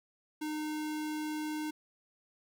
square tone, 305.9 Hz, D#4, 29 cents flat, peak -35 dBFS, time 0.41-1.71 s, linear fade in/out 10 ms, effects 12-bit

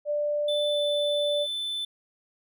sine tone with pitch glide, 590 to 584.9 Hz, D5 to D5, +8 to -7 cents, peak -24 dBFS, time 0.05-1.47 s, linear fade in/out 50 ms, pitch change -15 cents, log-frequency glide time 0.71-0.78 s
triangle tone, 3520 Hz, A7, in tune, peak -27 dBFS, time 0.48-1.85 s, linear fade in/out 5 ms
effects none

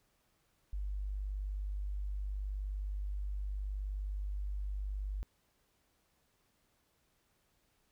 sine tone, 49.6 Hz, G1, 21 cents sharp, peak -35 dBFS, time 0.73-5.23 s, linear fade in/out 0 ms, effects pink hiss -75 dBFS RMS until 7.91 s

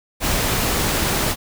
pink noise, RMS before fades -20 dBFS, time 0.2-1.36 s, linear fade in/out 50 ms, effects none

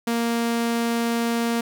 sawtooth tone, 233.1 Hz, A#3, in tune, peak -17 dBFS, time 0.07-1.61 s, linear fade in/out 5 ms, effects none

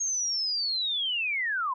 sine linear sweep, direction down, 6550 to 973 Hz, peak -26 dBFS, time 0-1.74 s, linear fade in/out 10 ms, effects none

